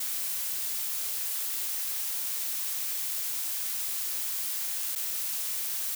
blue noise with dropouts, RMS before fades -32 dBFS, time 0-5.95 s, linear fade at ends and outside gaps 5 ms, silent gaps 4.953-4.958 s, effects none

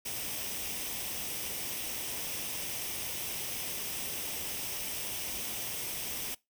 white noise with comb filter, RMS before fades -37 dBFS, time 0.05-6.35 s, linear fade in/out 10 ms, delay 0.35 ms, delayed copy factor +0.5, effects noise-tail reverb RT60 0.2 s tail -22 dB re dry

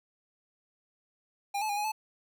square tone with pitch steps, 805 / 863 / 816 / 834 / 867 Hz, G5 / A5 / G#5 / G#5 / A5, +46 / -34 / -31 / +7 / -26 cents, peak -30 dBFS, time 1.54-1.92 s, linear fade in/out 10 ms, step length 76 ms, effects none

